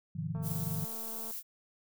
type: chord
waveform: sine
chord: F minor seventh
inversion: first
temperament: equal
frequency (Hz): 103.83 / 130.81 / 155.56 / 174.61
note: Ab2 / C3 / Eb3 / F3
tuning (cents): 0 / 0 / 0 / 0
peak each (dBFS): -41 / -42 / -36 / -39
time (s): 0.15-0.85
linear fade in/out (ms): 10
type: click train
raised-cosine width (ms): 1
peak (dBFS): -37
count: 217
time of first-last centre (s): 0.35-1.31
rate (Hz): 225
type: noise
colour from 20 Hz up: violet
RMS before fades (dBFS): -40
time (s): 0.42-1.43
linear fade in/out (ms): 50
effects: none